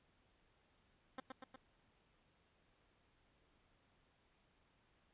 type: tone with echo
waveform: 10% pulse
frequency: 261.6 Hz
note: C4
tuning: in tune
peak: -36 dBFS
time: 1.18-1.2 s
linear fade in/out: 2 ms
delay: 120 ms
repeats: 3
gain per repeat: -3 dB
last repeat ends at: 1.56 s
effects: pink hiss -75 dBFS RMS until 5.13 s + resampled to 8000 Hz